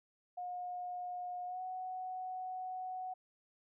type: tone with pitch glide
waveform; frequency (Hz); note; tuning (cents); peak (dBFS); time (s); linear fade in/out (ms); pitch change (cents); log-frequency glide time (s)
sine; 719 to 741.8; F#5 to F#5; -50 to +4; -39; 0.37-3.14; 10; +54; 1.46-1.61
effects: none